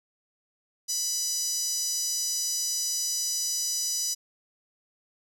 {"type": "tone with high-pass filter", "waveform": "5% pulse", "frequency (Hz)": 987.8, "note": "B5", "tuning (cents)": 0, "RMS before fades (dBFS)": -29, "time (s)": [0.88, 4.15], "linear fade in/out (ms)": 20, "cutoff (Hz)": 5500, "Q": 4.6, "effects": []}